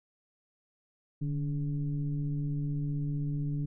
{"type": "tone with frequency modulation", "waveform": "sine", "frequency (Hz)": 146.83, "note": "D3", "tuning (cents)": 0, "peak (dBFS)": -29, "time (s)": [1.21, 3.66], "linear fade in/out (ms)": 10, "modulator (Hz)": 139, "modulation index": 0.66, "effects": []}